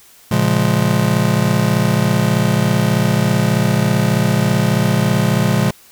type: chord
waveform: square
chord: Bb minor seventh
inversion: none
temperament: just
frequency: 116.54 / 139.85 / 174.81 / 209.8 Hz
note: Bb2 / Db3 / F3 / Ab3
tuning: 0 / +16 / +2 / +18 cents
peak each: -19 dBFS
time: 0.31-5.71 s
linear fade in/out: 5 ms
effects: white hiss -46 dBFS RMS until 5.91 s